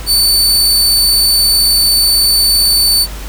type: tone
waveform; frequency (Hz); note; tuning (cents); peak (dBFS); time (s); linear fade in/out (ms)
sawtooth; 4519; C#8; +33; -5; 0.06-3.07; 50
effects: added 50 Hz sine -23 dBFS peak until 3.28 s + pink hiss -30 dBFS RMS until 3.28 s

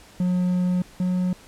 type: tone pair in turn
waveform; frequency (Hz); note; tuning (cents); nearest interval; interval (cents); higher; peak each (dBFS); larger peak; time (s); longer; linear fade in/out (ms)
triangle; 180.5 / 181.97; F#3 / F#3; -43 / -29; unison; 14; second; -17 / -18; first; 0.2-0.82 / 1-1.33; first; 2
effects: pink hiss -49 dBFS RMS until 1.47 s + low-pass 11000 Hz 12 dB/octave

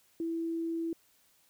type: tone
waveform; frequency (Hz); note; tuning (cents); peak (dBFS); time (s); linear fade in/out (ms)
sine; 330.7; E4; +6; -31; 0.2-0.93; 2
effects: white hiss -67 dBFS RMS until 1.49 s

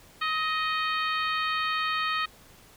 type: harmonic tone with a mistuned harmonic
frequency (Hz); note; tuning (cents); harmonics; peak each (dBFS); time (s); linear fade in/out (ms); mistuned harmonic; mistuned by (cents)
622; D#5; -1; 2 / 3 / 4 / 5 / 6 / 7; -28 / -32 / -34 / -36 / -38 / -39; 0.21-2.26; 10; 2; +28
effects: pink hiss -54 dBFS RMS until 2.76 s

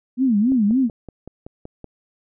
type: tone with vibrato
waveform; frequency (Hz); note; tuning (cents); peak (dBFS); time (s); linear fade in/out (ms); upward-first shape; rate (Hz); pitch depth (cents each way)
sine; 232.5; A#3; -4; -14; 0.17-0.9; 50; sine; 3.6; 250
type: click train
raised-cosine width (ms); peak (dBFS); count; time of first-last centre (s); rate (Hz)
2; -22; 8; 0.52-1.843; 5.29
effects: none

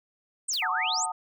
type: exponential two-way sweep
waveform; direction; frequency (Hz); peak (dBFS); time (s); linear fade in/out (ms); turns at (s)
sine; down then up; 8870 to 1034 to 8870; -26; 0.48-1.06; 10; 0.7
type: noise with exponential decay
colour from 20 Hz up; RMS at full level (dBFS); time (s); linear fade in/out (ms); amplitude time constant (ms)
blue; -36; 0.53-0.69; 2; 34
type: chord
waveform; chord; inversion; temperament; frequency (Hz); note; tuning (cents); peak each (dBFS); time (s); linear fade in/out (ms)
sine; D# diminished; first; equal with one note detuned; 740 / 892.3 / 1244.5; F#5 / A5 / D#6; 0 / +24 / 0; -33 / -32 / -34; 0.62-1.12; 5
effects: none

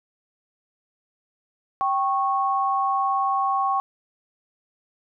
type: tone pair together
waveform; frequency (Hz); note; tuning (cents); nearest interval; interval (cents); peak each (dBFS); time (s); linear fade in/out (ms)
sine; 781.6 / 1100; G5 / C#6; -5 / -14; tritone; 591; -23 / -22; 1.81-3.8; 0
effects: none

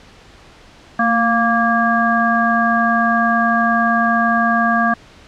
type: harmonic tone with a mistuned harmonic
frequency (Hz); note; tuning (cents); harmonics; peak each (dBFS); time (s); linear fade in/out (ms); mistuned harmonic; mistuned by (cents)
233.1; A#3; 0; 1 / 3 / 5 / 7; -18 / -18 / -18 / -18; 0.99-4.94; 5; 1; -44
effects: pink hiss -44 dBFS RMS until 5.27 s + low-pass 5000 Hz 12 dB/octave

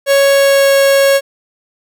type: tone with pitch glide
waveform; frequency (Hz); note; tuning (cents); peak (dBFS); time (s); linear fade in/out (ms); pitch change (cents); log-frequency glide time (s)
45% pulse; 554.4 to 550.9; C#5 to C#5; 0 to -11; -7; 0.06-1.21; 50; -11; 0.32-0.74
effects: none

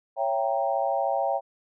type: chord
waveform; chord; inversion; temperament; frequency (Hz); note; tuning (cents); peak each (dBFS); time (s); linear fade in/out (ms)
sine; C# diminished seventh; none; equal with one note detuned; 554.4 / 670.8 / 784 / 932.3; C#5 / E5 / G5 / Bb5; 0 / +30 / 0 / 0; -28 / -28 / -27 / -33; 0.16-1.41; 50
effects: none

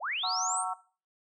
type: linear sweep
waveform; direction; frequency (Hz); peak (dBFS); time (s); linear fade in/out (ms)
sine; up; 518 to 9110; -30; 0-0.65; 50
type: chord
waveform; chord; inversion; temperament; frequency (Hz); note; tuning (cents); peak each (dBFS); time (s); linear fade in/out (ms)
sine; F# dominant seventh; none; just; 740 / 925 / 1110 / 1332; F#5 / A#5 / C#6 / E6; 0 / -14 / +2 / +18; -34 / -38 / -37 / -36; 0.23-0.74; 10
effects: noise-tail reverb RT60 0.4 s tail -18 dB re dry

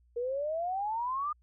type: exponential sweep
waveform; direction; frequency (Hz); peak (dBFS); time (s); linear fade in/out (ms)
sine; up; 467.2 to 1233; -30; 0.16-1.33; 10
effects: added 60 Hz sine -62 dBFS peak until 1.42 s

